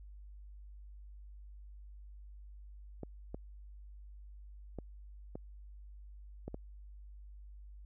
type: clicks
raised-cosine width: 2 ms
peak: -28 dBFS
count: 6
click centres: 3.033 / 3.345 / 4.787 / 5.355 / 6.48 / 6.544 s
effects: added 50 Hz sine -49 dBFS peak until 7.85 s